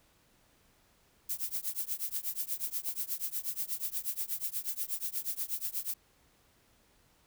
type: noise with tremolo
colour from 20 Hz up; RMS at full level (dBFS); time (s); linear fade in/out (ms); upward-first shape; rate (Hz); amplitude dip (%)
violet; -32; 1.29-5.94; 5; triangle; 8.3; 100
effects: pink hiss -67 dBFS RMS until 7.26 s